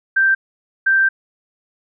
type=tone pair in turn; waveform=sine; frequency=1568 / 1568 Hz; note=G6 / G6; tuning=0 / 0 cents; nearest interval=unison; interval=0 cents; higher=neither; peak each=-11 dBFS; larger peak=neither; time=0.16-0.35 / 0.86-1.09 s; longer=second; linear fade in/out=10 ms; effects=none